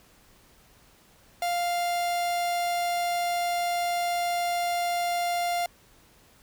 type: tone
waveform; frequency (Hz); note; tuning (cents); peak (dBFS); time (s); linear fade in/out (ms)
45% pulse; 698.5; F5; 0; -25; 1.42-5.66; 2
effects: pink hiss -58 dBFS RMS until 6.42 s